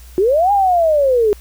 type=linear two-way sweep; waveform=sine; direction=up then down; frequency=349.9 to 824 to 402.1 Hz; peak=-10 dBFS; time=0.18-1.33 s; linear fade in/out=0 ms; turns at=0.52 s; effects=added 60 Hz sine -36 dBFS peak until 1.4 s + white hiss -46 dBFS RMS until 1.4 s